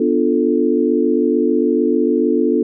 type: chord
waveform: sine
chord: B half-diminished seventh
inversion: none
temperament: equal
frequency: 246.9 / 293.7 / 349.2 / 440 Hz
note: B3 / D4 / F4 / A4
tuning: 0 / 0 / 0 / 0 cents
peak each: -18 dBFS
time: 0-2.63 s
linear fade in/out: 5 ms
effects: none